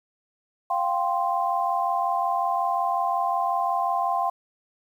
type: chord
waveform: sine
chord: F suspended second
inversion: none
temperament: equal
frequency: 698.5 / 784 / 1046.5 Hz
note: F5 / G5 / C6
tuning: 0 / 0 / 0 cents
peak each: -26 dBFS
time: 0.7-4.3 s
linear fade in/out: 5 ms
effects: 9-bit